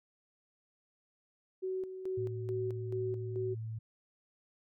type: tone with tremolo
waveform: sine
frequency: 375.2 Hz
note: F#4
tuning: 24 cents sharp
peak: -33 dBFS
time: 1.62-3.55 s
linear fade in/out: 20 ms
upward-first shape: square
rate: 2.3 Hz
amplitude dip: 60%
type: tone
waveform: sine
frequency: 111.3 Hz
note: A2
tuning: 20 cents sharp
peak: -37 dBFS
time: 2.17-3.79 s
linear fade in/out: 10 ms
effects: none